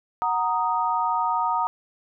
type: chord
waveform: sine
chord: D# minor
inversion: first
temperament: equal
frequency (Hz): 740 / 932.3 / 1244.5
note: F#5 / A#5 / D#6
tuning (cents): 0 / 0 / 0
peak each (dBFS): -28 / -23 / -26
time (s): 0.22-1.67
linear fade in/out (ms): 0
effects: none